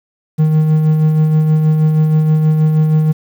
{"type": "tone with tremolo", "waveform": "triangle", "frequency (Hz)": 155.56, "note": "D#3", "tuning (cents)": 0, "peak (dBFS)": -5, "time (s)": [0.38, 3.13], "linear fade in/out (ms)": 20, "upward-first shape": "sine", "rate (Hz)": 6.3, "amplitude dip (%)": 35, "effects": ["7-bit"]}